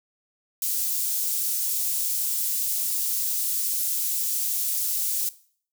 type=high-pass noise; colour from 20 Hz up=white; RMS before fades=-26 dBFS; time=0.62-5.29 s; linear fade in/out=2 ms; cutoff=6800 Hz; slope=12 dB/octave; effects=noise-tail reverb RT60 0.5 s tail -18 dB re dry